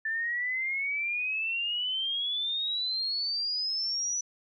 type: exponential sweep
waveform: sine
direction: up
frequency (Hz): 1760 to 5970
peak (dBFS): -28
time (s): 0.05-4.21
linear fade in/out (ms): 5
effects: none

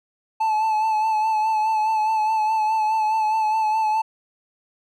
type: tone with vibrato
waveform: triangle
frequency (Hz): 870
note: A5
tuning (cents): -20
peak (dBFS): -16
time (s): 0.4-4.02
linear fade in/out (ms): 10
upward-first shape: sine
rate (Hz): 4.8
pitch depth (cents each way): 34
effects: none

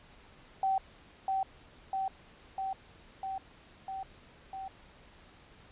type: tone with echo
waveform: sine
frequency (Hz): 770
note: G5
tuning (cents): -31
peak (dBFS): -26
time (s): 0.63-0.78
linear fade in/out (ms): 2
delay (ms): 650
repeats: 6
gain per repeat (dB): -2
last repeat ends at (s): 4.68
effects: pink hiss -57 dBFS RMS until 5.71 s + resampled to 8000 Hz

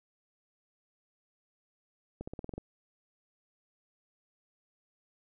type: accelerating click train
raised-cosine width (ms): 2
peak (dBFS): -26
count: 8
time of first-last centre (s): 2.21-2.58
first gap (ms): 65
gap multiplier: 0.93
effects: none

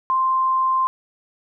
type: tone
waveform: sine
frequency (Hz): 1046.5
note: C6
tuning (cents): 0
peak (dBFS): -16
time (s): 0.1-0.87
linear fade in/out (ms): 0
effects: none

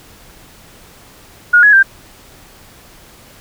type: tone with pitch steps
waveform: sine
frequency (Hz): 1439 / 1679 / 1578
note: F#6 / G#6 / G6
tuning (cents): -49 / +18 / +11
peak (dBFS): -4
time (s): 1.53-1.83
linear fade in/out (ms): 10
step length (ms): 100
effects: pink hiss -42 dBFS RMS until 3.4 s

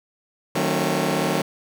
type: chord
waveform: 15% pulse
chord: D# diminished seventh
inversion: none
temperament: just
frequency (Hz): 155.56 / 186.68 / 224 / 268.8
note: D#3 / F#3 / A3 / C4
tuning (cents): 0 / +16 / +31 / +47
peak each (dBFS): -19 / -19 / -21 / -20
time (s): 0.55-1.42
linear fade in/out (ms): 5
effects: none

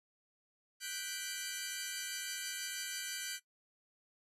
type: chord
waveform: 10% pulse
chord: G major seventh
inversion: third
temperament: equal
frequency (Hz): 1480 / 1568 / 1975.5 / 2349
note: F#6 / G6 / B6 / D7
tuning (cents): 0 / 0 / 0 / 0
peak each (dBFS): -36 / -35 / -38 / -37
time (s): 0.8-3.4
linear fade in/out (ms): 50
effects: noise-tail reverb RT60 0.1 s tail -18 dB re dry + resampled to 32000 Hz

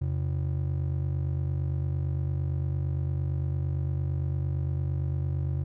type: ring-modulated tone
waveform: triangle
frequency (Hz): 109.7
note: A2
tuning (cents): -5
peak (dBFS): -21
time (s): 0.01-5.64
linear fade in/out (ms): 10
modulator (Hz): 24.4
effects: none

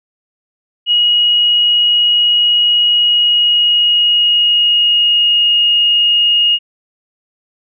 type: tone with pitch glide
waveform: sine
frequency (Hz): 2896 to 2861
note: F#7 to F7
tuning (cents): -38 to +41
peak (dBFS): -8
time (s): 0.86-6.59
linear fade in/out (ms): 50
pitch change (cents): -21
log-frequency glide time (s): 2.93-5.55
effects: none

